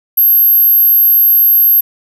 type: tone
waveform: sine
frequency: 12544 Hz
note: G9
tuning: in tune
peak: -5 dBFS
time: 0.17-1.81 s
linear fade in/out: 10 ms
effects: none